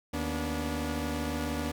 sawtooth tone cluster, 76.1 / 241.3 / 288.4 Hz, D#2 / B3 / D4, -38 / -40 / -31 cents, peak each -31 dBFS, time 0.13-1.72 s, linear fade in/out 10 ms, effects none

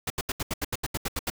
pink noise bursts, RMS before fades -29 dBFS, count 12, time 0.07-1.301 s, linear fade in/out 5 ms, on 32 ms, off 77 ms, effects none

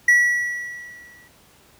triangle tone with exponential decay, 1939 Hz, B6, 32 cents flat, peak -8 dBFS, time 0.08-1.28 s, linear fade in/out 5 ms, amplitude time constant 260 ms, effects pink hiss -53 dBFS RMS until 1.79 s + high-pass 60 Hz 12 dB/octave

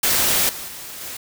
white noise with level steps, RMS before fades -18 / -32 / -35 / -32 dBFS, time 0.03-1.17 s, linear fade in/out 5 ms, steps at 0.49 / 0.68 / 1.01 s, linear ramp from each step 2 ms, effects none

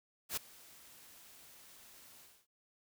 white noise with ADSR envelope, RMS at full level -35 dBFS, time 0.29-2.47 s, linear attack 80 ms, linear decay 6 ms, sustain -23 dB, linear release 270 ms, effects none

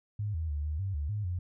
sine tone with pitch steps, 104.3 / 80.5 / 73.4 / 76 / 97.1 / 73 / 104.8 / 89.1 Hz, G#2 / E2 / D2 / D#2 / G2 / D2 / G#2 / F2, +8 / -41 / 0 / -40 / -16 / -10 / +16 / +35 cents, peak -30 dBFS, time 0.19-1.39 s, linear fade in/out 5 ms, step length 150 ms, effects none

